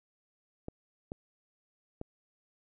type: clicks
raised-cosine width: 2 ms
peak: -25 dBFS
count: 3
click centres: 0.684 / 1.119 / 2.014 s
effects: none